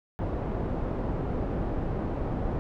pink low-pass noise, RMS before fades -30 dBFS, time 0.19-2.59 s, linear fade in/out 0 ms, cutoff 680 Hz, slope 12 dB/octave, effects none

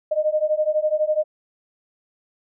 sine beating tone pair, 608 / 620 Hz, D#5 / D#5, -40 / -6 cents, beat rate 12 Hz, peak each -21 / -21 dBFS, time 0.11-1.24 s, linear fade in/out 10 ms, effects none

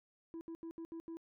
sine tone bursts at uneven times, 330 Hz, E4, 2 cents sharp, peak -40 dBFS, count 6, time 0.34-0.41 / 0.48-0.55 / 0.63-0.71 / 0.78-0.85 / 0.92-1 / 1.08-1.17 s, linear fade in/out 0 ms, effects tanh soft clip ceiling -42 dBFS

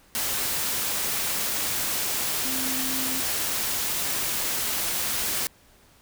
sine tone in noise, 261.6 Hz, C4, in tune, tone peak -33 dBFS, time 2.45-3.2 s, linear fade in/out 0 ms, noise white, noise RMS -27 dBFS, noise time 0.15-5.47 s, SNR -9 dB, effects pink hiss -57 dBFS RMS until 6.01 s

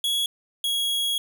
45% pulse tone pair in turn, 3347 / 3318 Hz, G#7 / G#7, +13 / -2 cents, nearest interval unison, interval 15 cents, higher first, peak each -22 dBFS, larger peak neither, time 0.04-0.26 / 0.64-1.18 s, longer second, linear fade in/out 2 ms, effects none

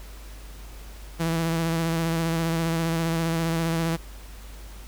sawtooth tone with vibrato, 164.81 Hz, E3, in tune, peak -19 dBFS, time 1.19-3.97 s, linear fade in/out 20 ms, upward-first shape sine, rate 15 Hz, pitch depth 27 cents each way, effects added 50 Hz sine -39 dBFS peak until 4.87 s + pink hiss -48 dBFS RMS until 4.87 s

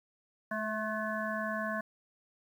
harmonic tone with a mistuned harmonic, 215.3 Hz, A3, 37 cents flat, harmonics 1 / 3 / 5 / 7 / 8, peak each -38 / -37 / -39 / -40 / -39 dBFS, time 0.51-1.81 s, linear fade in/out 5 ms, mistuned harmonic 3, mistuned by +25 cents, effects 10-bit

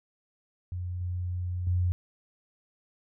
sine tone with level steps, 89.5 Hz, F2, 43 cents sharp, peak -31 / -29 / -23 dBFS, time 0.72-1.92 s, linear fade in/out 0 ms, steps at 1.01 / 1.67 s, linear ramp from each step 2 ms, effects none

